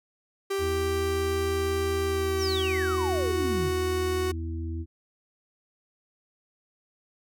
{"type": "tone with pitch glide", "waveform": "45% pulse", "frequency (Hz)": [391.8, 369.8], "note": ["G4", "F#4"], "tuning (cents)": [-1, -1], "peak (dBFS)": -26, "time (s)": [0.5, 4.32], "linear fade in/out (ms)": 10, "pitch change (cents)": -100, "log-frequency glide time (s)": [2.07, 3.2]}
{"type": "harmonic tone", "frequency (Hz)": 82.4, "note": "E2", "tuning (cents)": 0, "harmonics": [1, 3, 4], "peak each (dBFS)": [-30, -42, -38], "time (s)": [0.58, 4.86], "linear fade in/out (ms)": 50}
{"type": "exponential sweep", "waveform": "sine", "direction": "down", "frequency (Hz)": [6272, 124.2], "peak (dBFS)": -30, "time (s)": [2.38, 3.72], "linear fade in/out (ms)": 50}
{"effects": []}